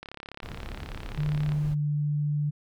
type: click train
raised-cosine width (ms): 0.3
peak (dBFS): -23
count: 53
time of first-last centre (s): 0.03-1.52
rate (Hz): 34.9
type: noise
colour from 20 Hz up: brown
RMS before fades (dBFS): -38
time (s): 0.42-1.75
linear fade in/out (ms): 20
type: tone with pitch glide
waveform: sine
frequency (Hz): 149.1 to 147.64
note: D3 to D3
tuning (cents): +27 to +9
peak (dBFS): -24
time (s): 1.17-2.51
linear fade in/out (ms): 20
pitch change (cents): -18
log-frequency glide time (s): 1.66-1.84
effects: none